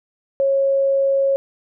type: tone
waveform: sine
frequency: 547 Hz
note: C#5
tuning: 23 cents flat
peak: -14 dBFS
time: 0.4-1.36 s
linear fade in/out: 0 ms
effects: none